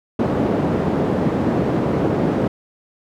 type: band-pass noise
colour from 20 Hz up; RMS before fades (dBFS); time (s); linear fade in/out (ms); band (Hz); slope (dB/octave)
white; -19; 0.19-2.48; 5; 120 to 390; 12
effects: none